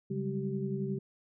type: tone cluster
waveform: sine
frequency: 138.6 / 189.9 / 200.9 / 386.4 Hz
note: C#3 / F#3 / G3 / G4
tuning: 0 / +45 / +43 / -25 cents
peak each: -36 / -39 / -36 / -37 dBFS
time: 0.1-0.99 s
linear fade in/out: 10 ms
effects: none